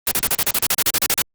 white noise bursts, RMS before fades -17 dBFS, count 15, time 0.07-1.22 s, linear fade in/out 2 ms, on 44 ms, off 35 ms, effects Opus 24 kbps

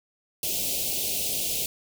white band-stop noise, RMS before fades -28 dBFS, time 0.43-1.66 s, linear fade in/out 2 ms, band 720 to 2500 Hz, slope 48 dB/octave, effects none

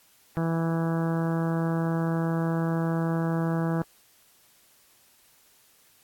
harmonic tone, 164.81 Hz, E3, in tune, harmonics 1 / 2 / 3 / 4 / 5 / 6 / 7 / 8 / 9 / 10, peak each -25 / -31 / -35 / -37 / -39 / -41 / -42 / -43 / -44 / -45 dBFS, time 0.37-3.82 s, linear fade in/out 0 ms, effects white hiss -60 dBFS RMS until 6.03 s + AAC 64 kbps

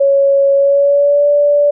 sine tone with pitch glide, 554.4 to 580.6 Hz, C#5 to D5, 0 to -20 cents, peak -7 dBFS, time 0-1.71 s, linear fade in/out 10 ms, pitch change +80 cents, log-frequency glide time 0.54-1.28 s, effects none

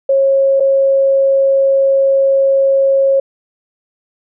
sine tone with dropouts, 544 Hz, C#5, 33 cents flat, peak -8 dBFS, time 0.09-3.2 s, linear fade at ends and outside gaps 5 ms, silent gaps 0.599-0.604 s, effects none

